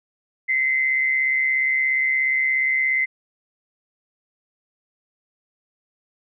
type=tone with amplitude modulation; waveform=sine; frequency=2062 Hz; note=C7; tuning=26 cents flat; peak=-15 dBFS; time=0.48-3.06 s; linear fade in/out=20 ms; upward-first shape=sine; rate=137 Hz; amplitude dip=55%; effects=none